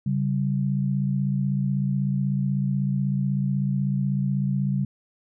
sine tone pair together, 137.8 / 193.96 Hz, C#3 / G3, -10 / -18 cents, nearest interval tritone, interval 592 cents, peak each -23 / -25 dBFS, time 0.06-4.85 s, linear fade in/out 5 ms, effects none

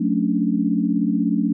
sine chord, D major seventh, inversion first, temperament equal with one note detuned, 181.92 / 220 / 277.2 / 293.7 Hz, F#3 / A3 / C#4 / D4, -29 / 0 / 0 / 0 cents, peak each -23 / -21 / -23 / -24 dBFS, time 0-1.53 s, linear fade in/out 10 ms, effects none

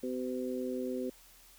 harmonic tone, 127.1 Hz, C3, 50 cents flat, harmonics 2 / 3 / 4, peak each -36 / -38 / -39 dBFS, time 0.03-1.1 s, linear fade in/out 5 ms, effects added 41 Hz sine -64 dBFS peak until 1.58 s + white hiss -59 dBFS RMS until 1.58 s

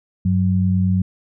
sine tone pair together, 96.04 / 185 Hz, G2 / F#3, -35 / 0 cents, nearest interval major seventh, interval 1135 cents, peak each -17 dBFS, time 0.25-1.02 s, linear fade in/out 5 ms, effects none

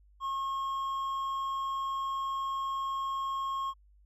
triangle tone with hard clipping, 1083 Hz, C#6, 41 cents flat, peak -32 dBFS, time 0.2-3.74 s, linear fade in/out 50 ms, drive 7 dB, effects added 50 Hz sine -58 dBFS peak until 4.05 s

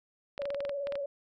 clicks, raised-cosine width 0.3 ms, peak -24 dBFS, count 11, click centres 0.379 / 0.419 / 0.455 / 0.504 / 0.546 / 0.605 / 0.651 / 0.694 / 0.871 / 0.923 / 0.955 s
sine tone with vibrato, 564 Hz, C#5, 30 cents sharp, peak -32 dBFS, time 0.39-1.06 s, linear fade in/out 5 ms, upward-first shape square, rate 17 Hz, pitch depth 30 cents each way
effects none

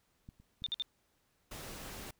clicks, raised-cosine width 5 ms, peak -37 / -46 / -37 / -45 dBFS, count 4, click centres 0.289 / 0.4 / 0.621 / 0.687 s
sine tone bursts, 3608 Hz, A7, 43 cents sharp, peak -32 dBFS, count 3, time 0.64-0.822 s, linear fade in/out 0 ms, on 24 ms, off 55 ms
pink noise, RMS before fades -46 dBFS, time 1.51-2.11 s, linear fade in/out 5 ms
effects pink hiss -75 dBFS RMS until 2.19 s

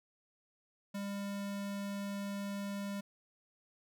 square tone, 200.3 Hz, G3, 38 cents sharp, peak -38 dBFS, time 0.94-3.01 s, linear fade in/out 10 ms, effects none

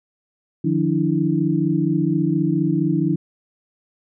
sine tone cluster, 152.4 / 176.7 / 291.7 / 326.6 Hz, D#3 / F3 / D4 / E4, -36 / +21 / -12 / -16 cents, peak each -22 dBFS, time 0.64-3.16 s, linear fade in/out 10 ms, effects none

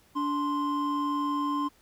triangle tone pair together, 290.1 / 1046.5 Hz, D4 / C6, -21 / 0 cents, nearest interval octave + minor seventh, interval 2221 cents, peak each -27 dBFS, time 0.15-1.69 s, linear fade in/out 20 ms, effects pink hiss -62 dBFS RMS until 1.81 s

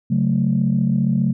sine chord, F# minor, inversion second, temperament equal, 138.59 / 185 / 220 Hz, C#3 / F#3 / A3, 0 / 0 / 0 cents, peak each -19 dBFS, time 0.1-1.33 s, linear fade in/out 10 ms, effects tanh soft clip ceiling -7 dBFS

